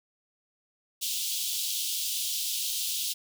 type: high-pass noise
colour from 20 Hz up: pink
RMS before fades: -31 dBFS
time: 1.01-3.14 s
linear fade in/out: 20 ms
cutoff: 3000 Hz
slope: 48 dB/octave
effects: none